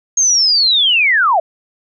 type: linear sweep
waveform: sine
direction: down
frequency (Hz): 6530 to 607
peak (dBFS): -9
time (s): 0.17-1.4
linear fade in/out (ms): 5
effects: none